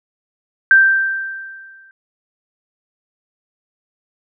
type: tone with exponential decay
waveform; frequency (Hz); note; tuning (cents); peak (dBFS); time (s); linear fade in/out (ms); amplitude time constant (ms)
sine; 1568; G6; 0; -4; 0.71-1.91; 1; 260
effects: none

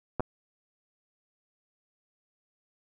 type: clicks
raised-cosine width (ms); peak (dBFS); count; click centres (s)
1; -15; 2; 0.197 / 0.205
effects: none

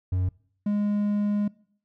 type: tone pair in turn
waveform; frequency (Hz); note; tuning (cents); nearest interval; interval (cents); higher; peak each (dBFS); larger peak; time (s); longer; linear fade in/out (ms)
triangle; 91.9 / 206.3; F#2 / G#3; -11 / -11; octave + major second; 1400; second; -20; neither; 0.12-0.29 / 0.66-1.48; second; 5
effects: noise-tail reverb RT60 0.6 s tail -23 dB re dry

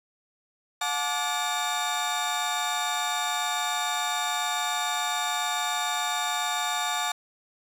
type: tone cluster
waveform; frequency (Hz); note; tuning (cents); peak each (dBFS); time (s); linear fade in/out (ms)
30% pulse; 722 / 863 / 1165 / 3677; F#5 / A5 / D6 / A#7; -43 / -34 / -14 / -24; -29; 0.81-7.12; 5
effects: resampled to 32000 Hz

